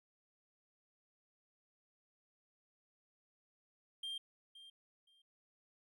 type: tone with echo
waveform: triangle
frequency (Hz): 3187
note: G7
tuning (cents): +28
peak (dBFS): -39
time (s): 4.03-4.18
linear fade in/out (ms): 5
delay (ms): 520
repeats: 2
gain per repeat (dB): -14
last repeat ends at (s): 5.22
effects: none